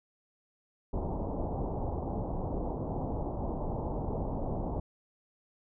pink low-pass noise, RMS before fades -34 dBFS, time 0.93-4.8 s, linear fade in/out 5 ms, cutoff 920 Hz, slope 48 dB/octave, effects none

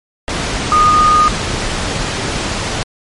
sine tone in noise, 1229 Hz, D#6, 22 cents flat, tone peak -7 dBFS, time 0.72-1.28 s, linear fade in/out 0 ms, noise pink, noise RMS -18 dBFS, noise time 0.28-2.83 s, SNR +8 dB, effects low-pass 7000 Hz 12 dB/octave + MP3 48 kbps

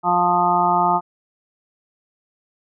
harmonic tone, 176.5 Hz, F3, 19 cents sharp, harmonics 1 / 2 / 4 / 5 / 6 / 7, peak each -27 / -27 / -20 / -18 / -25 / -21 dBFS, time 0.03-1.01 s, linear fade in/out 50 ms, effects none

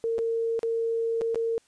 sine tone with dropouts, 457.2 Hz, A#4, 34 cents flat, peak -24 dBFS, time 0.04-1.58 s, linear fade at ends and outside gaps 0 ms, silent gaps 0.182-0.189 / 0.592-0.631 / 1.211-1.217 / 1.346-1.357 s, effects white hiss -64 dBFS RMS until 1.67 s + resampled to 22050 Hz

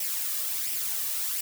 blue noise with flanger, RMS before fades -30 dBFS, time 0-1.41 s, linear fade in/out 5 ms, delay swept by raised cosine 0.36 to 1.76 ms, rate 1.4 Hz, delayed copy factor +0.5, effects none

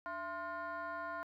sine tone with frequency modulation, 1046.5 Hz, C6, in tune, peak -38 dBFS, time 0.06-1.23 s, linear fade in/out 0 ms, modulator 375 Hz, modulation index 1.3, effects tanh soft clip ceiling -35 dBFS + 13-bit

